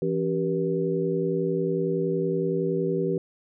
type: tone cluster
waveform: sine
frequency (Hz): 167.4 / 277.8 / 387.5 / 478.3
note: E3 / C#4 / G4 / A#4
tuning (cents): +27 / +4 / -20 / +44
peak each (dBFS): -28 / -32 / -26 / -29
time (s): 0.02-3.18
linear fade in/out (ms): 2
effects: none